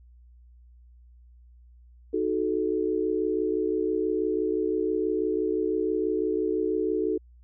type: chord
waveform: sine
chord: D# diminished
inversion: none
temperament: equal with one note detuned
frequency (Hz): 311.1 / 370 / 436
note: D#4 / F#4 / A4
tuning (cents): 0 / 0 / -16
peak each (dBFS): -29 / -28 / -27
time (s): 2.13-7.18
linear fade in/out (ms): 10
effects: added 60 Hz sine -50 dBFS peak until 7.43 s